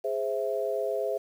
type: chord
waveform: sine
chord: Ab augmented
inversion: none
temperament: equal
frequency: 415.3 / 523.3 / 659.3 Hz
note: Ab4 / C5 / E5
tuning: 0 / 0 / 0 cents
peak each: -31 dBFS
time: 0.04-1.18 s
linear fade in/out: 10 ms
effects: 9-bit